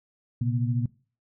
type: tone cluster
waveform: sine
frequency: 118.3 / 131.9 / 240 Hz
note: A#2 / C3 / B3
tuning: +26 / +14 / -49 cents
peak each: -25 / -29 / -31 dBFS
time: 0.41-0.86 s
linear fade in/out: 5 ms
effects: noise-tail reverb RT60 0.4 s tail -22 dB re dry